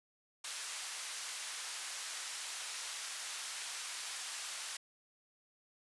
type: band-pass noise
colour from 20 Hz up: white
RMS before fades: -43 dBFS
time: 0.44-4.77 s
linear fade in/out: 5 ms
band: 1000 to 9200 Hz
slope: 12 dB/octave
effects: resampled to 24000 Hz